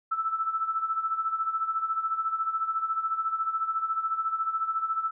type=tone with tremolo; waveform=sine; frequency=1318.5 Hz; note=E6; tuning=in tune; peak=-23 dBFS; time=0.11-5.11 s; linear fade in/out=10 ms; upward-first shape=sine; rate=14 Hz; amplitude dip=70%; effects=none